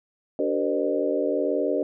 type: tone cluster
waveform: sine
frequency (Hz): 290.3 / 380.8 / 459.9 / 521 / 607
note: D4 / F#4 / A#4 / C5 / D#5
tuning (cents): -20 / +50 / -23 / -7 / -43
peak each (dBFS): -28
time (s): 0.39-1.83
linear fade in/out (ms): 2
effects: none